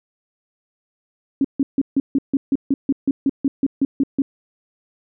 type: tone bursts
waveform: sine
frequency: 274 Hz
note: C#4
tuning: 20 cents flat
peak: -13 dBFS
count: 16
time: 1.41-4.22 s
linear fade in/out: 2 ms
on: 35 ms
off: 150 ms
effects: none